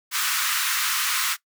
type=high-pass noise; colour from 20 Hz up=pink; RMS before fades=-24 dBFS; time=0.11-1.37 s; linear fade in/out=50 ms; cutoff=1100 Hz; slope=48 dB/octave; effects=noise-tail reverb RT60 0.1 s tail -19 dB re dry